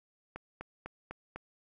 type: click train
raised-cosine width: 0.5 ms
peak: -26 dBFS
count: 5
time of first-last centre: 0.36-1.36 s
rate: 4 Hz
effects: none